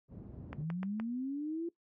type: low-pass noise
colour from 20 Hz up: pink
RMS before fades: -45 dBFS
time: 0.08-0.66 s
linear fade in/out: 50 ms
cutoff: 250 Hz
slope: 12 dB/octave
type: clicks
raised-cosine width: 0.5 ms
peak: -27 dBFS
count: 4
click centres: 0.53 / 0.702 / 0.831 / 0.999 s
type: linear sweep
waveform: sine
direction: up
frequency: 144.8 to 344.3 Hz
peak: -34 dBFS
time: 0.58-1.69 s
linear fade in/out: 5 ms
effects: noise-tail reverb RT60 0.1 s tail -19 dB re dry + high-pass 80 Hz 12 dB/octave